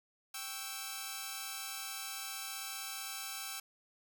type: chord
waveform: 5% pulse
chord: C# diminished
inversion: second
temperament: equal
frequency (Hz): 784 / 1108.7 / 1318.5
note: G5 / C#6 / E6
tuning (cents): 0 / 0 / 0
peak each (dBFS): -33 / -37 / -31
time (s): 0.34-3.6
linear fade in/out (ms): 5
effects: none